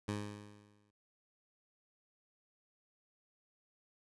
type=tone with exponential decay; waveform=15% pulse; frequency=103.7 Hz; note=G#2; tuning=2 cents flat; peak=-28 dBFS; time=0.08-0.91 s; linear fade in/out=5 ms; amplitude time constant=180 ms; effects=resampled to 24000 Hz